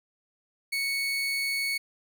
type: tone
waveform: 30% pulse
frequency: 2217 Hz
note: C#7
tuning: in tune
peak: -24 dBFS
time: 0.72-1.78 s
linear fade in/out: 10 ms
effects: none